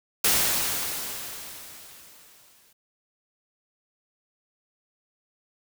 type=noise with exponential decay; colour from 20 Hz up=white; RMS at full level=-20 dBFS; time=0.24-2.73 s; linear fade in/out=5 ms; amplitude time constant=540 ms; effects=none